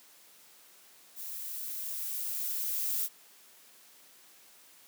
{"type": "noise with level ramp", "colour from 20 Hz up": "violet", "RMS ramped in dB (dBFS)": [-41, -31], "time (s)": [1.15, 3.09], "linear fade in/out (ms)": 50, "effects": ["white hiss -58 dBFS RMS until 4.87 s", "high-pass 200 Hz 12 dB/octave"]}